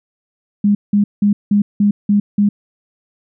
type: tone bursts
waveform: sine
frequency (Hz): 204.6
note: G#3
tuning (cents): -26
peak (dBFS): -9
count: 7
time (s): 0.64-2.49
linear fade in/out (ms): 5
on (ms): 110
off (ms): 180
effects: none